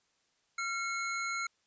square tone pair together, 1373 / 2180 Hz, F6 / C#7, -30 / -29 cents, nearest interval minor sixth, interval 801 cents, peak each -36 / -37 dBFS, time 0.58-1.47 s, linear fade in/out 5 ms, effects white hiss -74 dBFS RMS until 1.66 s + resampled to 16000 Hz

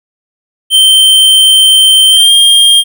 square tone with pitch glide, 3116 to 3211 Hz, G7 to G7, -11 to +41 cents, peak -3 dBFS, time 0.7-2.84 s, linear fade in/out 50 ms, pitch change +52 cents, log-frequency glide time 2.1-2.33 s, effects none

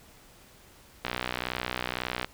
click train, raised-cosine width 0.3 ms, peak -13 dBFS, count 75, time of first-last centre 1.05-2.245 s, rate 61.9 Hz, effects pink hiss -55 dBFS RMS until 2.33 s

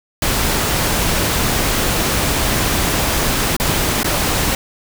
pink noise with dropouts, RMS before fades -17 dBFS, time 0.22-4.55 s, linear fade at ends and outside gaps 2 ms, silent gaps 3.566-3.599 / 4.032-4.044 s, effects none

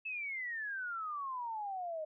sine exponential sweep, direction down, 2640 to 610 Hz, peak -37 dBFS, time 0.05-2.05 s, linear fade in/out 10 ms, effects none

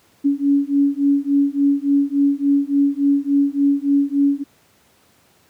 sine beating tone pair, 280 / 283.5 Hz, C#4 / C#4, +18 / +39 cents, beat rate 3.5 Hz, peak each -17 dBFS, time 0.24-4.44 s, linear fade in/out 20 ms, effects pink hiss -56 dBFS RMS until 5.49 s + high-pass 100 Hz 12 dB/octave

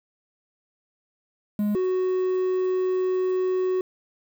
triangle tone pair in turn, 207.7 / 370.1 Hz, G#3 / F#4, 0 / 0 cents, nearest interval minor seventh, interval 1000 cents, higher second, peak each -19 dBFS, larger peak neither, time 1.59-1.75 / 1.75-3.81 s, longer second, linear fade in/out 2 ms, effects 8-bit

